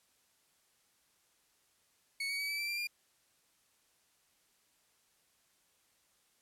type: tone with pitch steps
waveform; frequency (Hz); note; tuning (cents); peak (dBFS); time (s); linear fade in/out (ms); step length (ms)
30% pulse; 2217 / 2247 / 2277 / 2307 / 2338 / 2369 / 2401; C#7 / C#7 / C#7 / D7 / D7 / D7 / D7; 0 / +23 / +46 / -31 / -8 / +14 / +38; -32; 2.2-2.872; 5; 96
effects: white hiss -72 dBFS RMS until 6.41 s + low-pass 12000 Hz 12 dB/octave